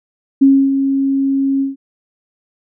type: tone with ADSR envelope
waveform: sine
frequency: 272.5 Hz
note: C#4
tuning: 29 cents flat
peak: -4 dBFS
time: 0.41-1.76 s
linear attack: 13 ms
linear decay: 280 ms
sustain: -8 dB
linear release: 150 ms
effects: none